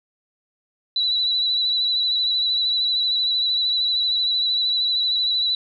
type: tone with vibrato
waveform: sine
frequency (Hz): 3951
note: B7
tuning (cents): 0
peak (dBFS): -18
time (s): 0.96-5.55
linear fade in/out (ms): 2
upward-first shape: sine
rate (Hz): 13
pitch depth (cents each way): 31
effects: none